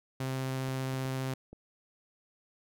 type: tone with vibrato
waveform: sawtooth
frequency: 131.7 Hz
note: C3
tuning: 12 cents sharp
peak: -28 dBFS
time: 0.2-1.34 s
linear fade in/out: 5 ms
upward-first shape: triangle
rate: 15 Hz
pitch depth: 9 cents each way
type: clicks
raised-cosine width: 2 ms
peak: -34 dBFS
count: 4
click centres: 0.686 / 0.939 / 1.054 / 1.53 s
effects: none